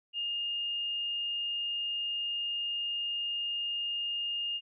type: tone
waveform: sine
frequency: 2830 Hz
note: F7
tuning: 22 cents sharp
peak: -31 dBFS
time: 0.13-4.61 s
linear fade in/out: 50 ms
effects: none